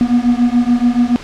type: beating tone pair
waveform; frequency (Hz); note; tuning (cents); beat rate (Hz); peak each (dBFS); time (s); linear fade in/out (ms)
triangle; 238.4 / 245.4; A#3 / B3; +39 / -11; 7; -11; 0.01-1.16; 0
effects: pink hiss -32 dBFS RMS until 1.23 s + low-pass 5000 Hz 12 dB/octave